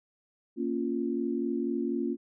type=chord; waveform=sine; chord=Bb minor; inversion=none; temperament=equal; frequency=233.1 / 277.2 / 349.2 Hz; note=Bb3 / Db4 / F4; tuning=0 / 0 / 0 cents; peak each=-32 dBFS; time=0.56-2.17 s; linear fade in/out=50 ms; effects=none